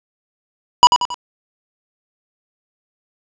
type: tone with echo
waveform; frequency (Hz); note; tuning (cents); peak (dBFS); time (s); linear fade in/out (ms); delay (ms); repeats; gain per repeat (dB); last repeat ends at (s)
square; 978; B5; -17; -3; 0.83-0.87; 0; 91; 3; -7; 1.143
effects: resampled to 16000 Hz + 7-bit